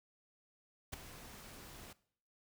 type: noise with ADSR envelope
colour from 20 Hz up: pink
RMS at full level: -40 dBFS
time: 0.92-1.93 s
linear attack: 16 ms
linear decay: 8 ms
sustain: -13 dB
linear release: 5 ms
effects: noise-tail reverb RT60 0.6 s tail -20 dB re dry